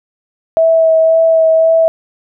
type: tone with vibrato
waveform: sine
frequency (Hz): 649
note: E5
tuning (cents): -27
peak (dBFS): -6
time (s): 0.57-1.88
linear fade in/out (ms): 0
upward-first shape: sine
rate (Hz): 1.9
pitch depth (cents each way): 14
effects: none